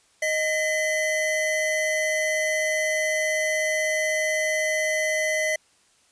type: tone pair together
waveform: square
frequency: 622.3 / 2021 Hz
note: D#5 / B6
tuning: 0 / +39 cents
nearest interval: octave + minor sixth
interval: 2039 cents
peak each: -26 / -25 dBFS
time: 0.22-5.56 s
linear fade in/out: 5 ms
effects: white hiss -61 dBFS RMS until 6.11 s + resampled to 22050 Hz